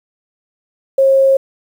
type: tone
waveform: sine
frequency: 539 Hz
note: C#5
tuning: 49 cents flat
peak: -7 dBFS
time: 0.98-1.37 s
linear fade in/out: 5 ms
effects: 7-bit